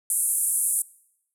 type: band-pass noise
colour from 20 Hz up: white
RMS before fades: -24 dBFS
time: 0.1-0.82 s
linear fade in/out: 2 ms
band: 8800 to 11000 Hz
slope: 48 dB/octave
effects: noise-tail reverb RT60 0.8 s tail -22 dB re dry